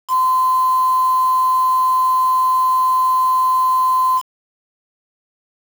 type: tone with quantisation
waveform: sine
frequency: 1029 Hz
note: C6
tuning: 29 cents flat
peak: -12 dBFS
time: 0.08-4.22 s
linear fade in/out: 50 ms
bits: 5
effects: none